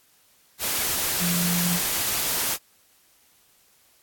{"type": "tone in noise", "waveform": "sine", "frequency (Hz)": 174.61, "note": "F3", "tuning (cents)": 0, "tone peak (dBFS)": -23, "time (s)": [1.19, 1.8], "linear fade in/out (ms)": 50, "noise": "white", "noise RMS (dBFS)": -25, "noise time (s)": [0.59, 2.58], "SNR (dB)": -1, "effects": ["white hiss -60 dBFS RMS until 4.02 s", "AAC 64 kbps"]}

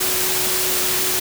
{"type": "tone in noise", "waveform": "sine", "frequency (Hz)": 370, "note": "F#4", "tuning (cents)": 0, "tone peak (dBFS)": -29, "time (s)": [0, 1.2], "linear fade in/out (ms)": 10, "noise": "white", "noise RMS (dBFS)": -20, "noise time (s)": [0, 1.2], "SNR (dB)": -12, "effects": []}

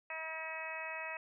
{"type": "harmonic tone", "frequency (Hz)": 320, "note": "D#4", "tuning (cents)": 49, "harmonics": [2, 3, 4, 5, 6, 7, 8], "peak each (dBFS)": [-47, -47, -50, -51, -45, -50, -44], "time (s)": [0.1, 1.17], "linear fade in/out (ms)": 2, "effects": []}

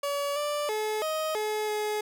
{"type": "tone with pitch steps", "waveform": "30% pulse", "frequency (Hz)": [569, 588, 429.5, 627, 426.9, 423.1], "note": ["C#5", "D5", "A4", "D#5", "G#4", "G#4"], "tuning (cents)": [45, 2, -42, 13, 48, 32], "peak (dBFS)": -25, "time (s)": [0.03, 2.01], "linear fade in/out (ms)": 5, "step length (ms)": 330, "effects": []}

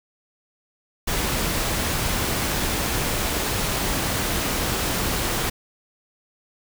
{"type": "noise", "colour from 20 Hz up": "pink", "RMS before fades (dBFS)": -24, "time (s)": [1.07, 5.5], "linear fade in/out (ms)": 10, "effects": []}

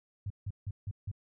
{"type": "tone bursts", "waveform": "sine", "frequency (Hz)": 99.9, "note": "G2", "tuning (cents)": 33, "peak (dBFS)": -33, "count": 5, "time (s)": [0.26, 1.115], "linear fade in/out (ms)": 5, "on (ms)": 43, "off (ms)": 160, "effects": []}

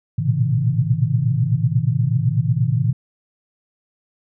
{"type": "tone cluster", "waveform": "sine", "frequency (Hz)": [110.1, 118.3, 126.4, 135.9, 160.6], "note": ["A2", "A#2", "B2", "C#3", "E3"], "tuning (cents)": [2, 26, 41, -34, -45], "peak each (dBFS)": -22, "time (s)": [0.18, 2.93], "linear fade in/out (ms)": 10, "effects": []}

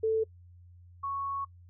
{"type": "tone pair in turn", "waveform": "sine", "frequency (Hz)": [442.1, 1107.3], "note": ["A4", "C#6"], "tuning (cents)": [8, -2], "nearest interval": "octave + major third", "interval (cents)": 1590, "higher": "second", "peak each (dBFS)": [-24, -31], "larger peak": "first", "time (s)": [[0.03, 0.24], [1.03, 1.45]], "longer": "second", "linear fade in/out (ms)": 10, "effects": ["noise-tail reverb RT60 0.1 s tail -25 dB re dry", "added 88 Hz sine -51 dBFS peak until 1.69 s"]}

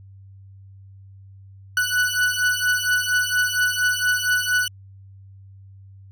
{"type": "beating tone pair", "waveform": "40% pulse", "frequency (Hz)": [1480, 1484.3], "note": ["F#6", "F#6"], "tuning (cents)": [0, 5], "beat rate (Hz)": 4.3, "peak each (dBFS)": -21, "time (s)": [1.77, 4.68], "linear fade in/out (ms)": 2, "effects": ["added 97 Hz sine -42 dBFS peak until 6.11 s"]}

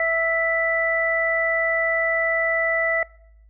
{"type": "harmonic tone", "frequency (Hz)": 659.3, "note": "E5", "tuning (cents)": 0, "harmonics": [1, 2, 3], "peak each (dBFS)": [-22, -31, -21], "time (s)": [0, 3.03], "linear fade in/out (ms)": 2, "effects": ["noise-tail reverb RT60 0.7 s tail -23 dB re dry", "added 53 Hz sine -48 dBFS peak until 3.49 s"]}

